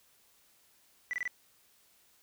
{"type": "tone bursts", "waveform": "sine", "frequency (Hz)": 1975.5, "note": "B6", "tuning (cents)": 0, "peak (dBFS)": -29, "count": 4, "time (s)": [1.11, 1.277], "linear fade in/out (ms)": 0, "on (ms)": 23, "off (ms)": 25, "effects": ["tanh soft clip ceiling -29 dBFS", "white hiss -66 dBFS RMS until 2.22 s"]}